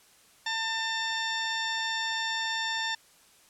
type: harmonic tone with a mistuned harmonic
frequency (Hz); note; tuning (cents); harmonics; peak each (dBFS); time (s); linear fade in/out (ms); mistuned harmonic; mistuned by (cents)
897; A5; +33; 1 / 2 / 3 / 4 / 5 / 6 / 8; -35 / -32 / -42 / -34 / -43 / -39 / -43; 0.46-2.95; 5; 6; +19
effects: white hiss -59 dBFS RMS until 3.49 s + low-pass 11000 Hz 12 dB/octave